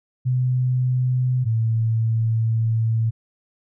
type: tone pair in turn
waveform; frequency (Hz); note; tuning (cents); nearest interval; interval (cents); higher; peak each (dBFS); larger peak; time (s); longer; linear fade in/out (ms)
sine; 126.6 / 112.79; B2 / A2; +43 / +43; major second; 200; first; -17; neither; 0.25-1.45 / 1.45-3.11; second; 20
effects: none